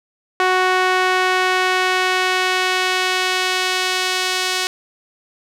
sawtooth tone with band-pass filter sweep, 370 Hz, F#4, in tune, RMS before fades -18 dBFS, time 0.4-4.67 s, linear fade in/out 0 ms, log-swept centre 1400 to 4300 Hz, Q 0.82, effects none

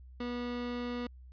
30% pulse tone, 242.9 Hz, B3, 29 cents flat, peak -32 dBFS, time 0.2-1.07 s, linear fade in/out 5 ms, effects added 63 Hz sine -49 dBFS peak until 1.32 s + resampled to 11025 Hz

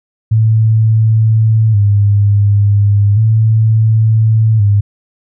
sine tone with vibrato, 106.2 Hz, G#2, 39 cents sharp, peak -6 dBFS, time 0.31-4.81 s, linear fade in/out 10 ms, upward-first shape square, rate 0.35 Hz, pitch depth 70 cents each way, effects none

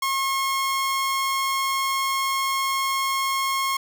sawtooth tone, 1081 Hz, C#6, 44 cents flat, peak -18 dBFS, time 0.02-3.77 s, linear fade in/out 5 ms, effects none

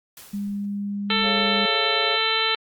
white noise with exponential decay, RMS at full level -41 dBFS, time 0.17-0.96 s, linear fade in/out 2 ms, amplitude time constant 170 ms
sine tone, 202.2 Hz, G#3, 46 cents flat, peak -25 dBFS, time 0.33-1.66 s, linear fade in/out 10 ms
harmonic tone, 444.6 Hz, A4, 18 cents sharp, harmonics 1 / 2 / 3 / 4 / 5 / 6 / 7 / 8 / 9, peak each -30 / -31 / -27 / -30 / -28 / -30 / -26 / -31 / -26 dBFS, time 1.1-2.55 s, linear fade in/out 2 ms
triangle chord, Db major, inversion second, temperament just, 415.8 / 554.4 / 693 Hz, Ab4 / Db5 / F5, +2 / 0 / -14 cents, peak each -30 dBFS, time 1.22-2.19 s, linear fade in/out 50 ms
effects Opus 48 kbps

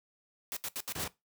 white noise bursts, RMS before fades -37 dBFS, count 5, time 0.52-1.042 s, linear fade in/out 0 ms, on 46 ms, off 73 ms
pink noise, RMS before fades -38 dBFS, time 0.95-1.08 s, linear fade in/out 5 ms
effects noise-tail reverb RT60 0.2 s tail -19 dB re dry + high-pass 80 Hz 12 dB/octave

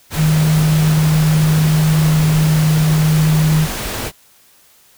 sine tone in noise, 155.56 Hz, D#3, in tune, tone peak -10 dBFS, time 0.16-3.68 s, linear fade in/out 50 ms, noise pink, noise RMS -23 dBFS, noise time 0.1-4.12 s, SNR +10 dB, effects white hiss -50 dBFS RMS until 4.97 s

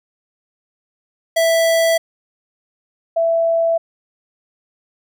square / sine tone pair in turn, 659.3 / 663.9 Hz, E5 / E5, 0 / +12 cents, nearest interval unison, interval 12 cents, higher second, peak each -13 dBFS, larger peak neither, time 1.36-1.98 / 3.16-3.78 s, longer neither, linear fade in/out 10 ms, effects none

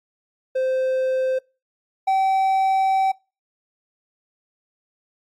triangle tone pair in turn, 520 / 769 Hz, C5 / G5, -11 / -33 cents, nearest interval perfect fifth, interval 678 cents, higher second, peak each -17 / -14 dBFS, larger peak second, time 0.55-1.39 / 2.07-3.12 s, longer second, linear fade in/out 10 ms, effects noise-tail reverb RT60 0.3 s tail -25 dB re dry + AAC 64 kbps

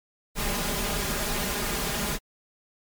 pink noise with comb filter, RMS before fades -28 dBFS, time 0.35-2.19 s, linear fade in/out 50 ms, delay 4.9 ms, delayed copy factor +0.65, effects MP3 96 kbps

